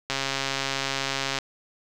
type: click train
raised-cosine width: 0.2 ms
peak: -9 dBFS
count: 176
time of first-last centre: 0.1-1.387 s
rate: 136 Hz
effects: none